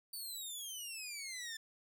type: exponential sweep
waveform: 15% pulse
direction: down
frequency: 4600 to 1760 Hz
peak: -36 dBFS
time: 0.13-1.57 s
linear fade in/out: 5 ms
effects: none